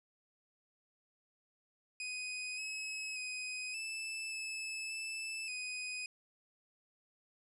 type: tone with pitch steps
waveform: sawtooth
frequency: 2498 / 2568 / 2507 / 2633 / 2611 / 2633 / 2496 Hz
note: D#7 / E7 / D#7 / E7 / E7 / E7 / D#7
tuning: +6 / -46 / +12 / -3 / -17 / -3 / +5 cents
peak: -36 dBFS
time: 2-6.06 s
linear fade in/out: 2 ms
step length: 580 ms
effects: resampled to 24000 Hz